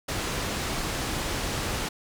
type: low-pass noise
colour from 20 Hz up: pink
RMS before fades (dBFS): -30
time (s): 0.08-1.89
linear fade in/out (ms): 10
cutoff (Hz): 9100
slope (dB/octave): 12
effects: none